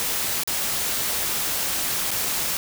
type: noise with dropouts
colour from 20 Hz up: white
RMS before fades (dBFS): -25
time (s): 0-2.57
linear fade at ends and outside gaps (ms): 0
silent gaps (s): 0.435-0.475 / 2.107-2.114
effects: none